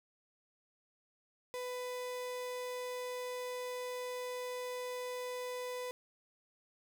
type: tone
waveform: 35% pulse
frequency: 498.4 Hz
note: B4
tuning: 16 cents sharp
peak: -37 dBFS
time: 1.54-5.91 s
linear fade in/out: 0 ms
effects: none